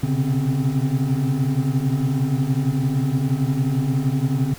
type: tone cluster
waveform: triangle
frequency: 125.2 / 131.6 / 142.5 / 255.9 / 268 Hz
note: B2 / C3 / C#3 / C4 / C4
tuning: +24 / +10 / +48 / -38 / +42 cents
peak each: -26 / -23 / -19 / -24 / -25 dBFS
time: 0.03-4.54 s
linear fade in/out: 5 ms
effects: pink hiss -41 dBFS RMS until 4.58 s